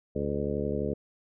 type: harmonic tone with a mistuned harmonic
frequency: 71.7 Hz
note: D2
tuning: 41 cents flat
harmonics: 1 / 2 / 3 / 4 / 5 / 6 / 7 / 8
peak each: -37 / -36 / -34 / -38 / -37 / -33 / -36 / -39 dBFS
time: 0.15-0.94 s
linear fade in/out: 10 ms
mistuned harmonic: 8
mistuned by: +77 cents
effects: none